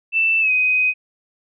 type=tone with pitch glide; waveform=sine; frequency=2658 to 2509 Hz; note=E7 to D#7; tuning=+14 to +14 cents; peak=-14 dBFS; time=0.12-0.94 s; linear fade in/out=50 ms; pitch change=-100 cents; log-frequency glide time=0.4-0.51 s; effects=none